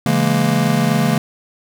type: chord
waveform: square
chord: A# half-diminished seventh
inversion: first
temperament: just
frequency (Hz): 139.85 / 167.82 / 209.8 / 233.1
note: C#3 / E3 / G#3 / A#3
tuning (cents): +16 / +31 / +18 / 0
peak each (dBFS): -20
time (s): 0.06-1.18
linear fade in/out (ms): 2
effects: none